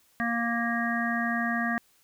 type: harmonic tone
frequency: 233.8 Hz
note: A#3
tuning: 5 cents sharp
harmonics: 1 / 3 / 5 / 7 / 8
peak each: -29 / -33 / -35 / -32 / -32 dBFS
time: 0.2-1.78 s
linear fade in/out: 0 ms
effects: white hiss -64 dBFS RMS until 2.03 s